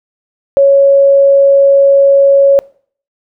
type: tone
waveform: sine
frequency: 554.4 Hz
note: C#5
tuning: in tune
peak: -3 dBFS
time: 0.57-2.59 s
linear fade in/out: 0 ms
effects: noise-tail reverb RT60 0.5 s tail -23 dB re dry